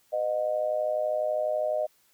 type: tone with amplitude modulation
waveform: sine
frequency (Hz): 616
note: D#5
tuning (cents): -17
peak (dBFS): -21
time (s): 0.12-1.87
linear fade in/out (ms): 20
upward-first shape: sine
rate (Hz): 112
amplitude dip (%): 80
effects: white hiss -65 dBFS RMS until 2.13 s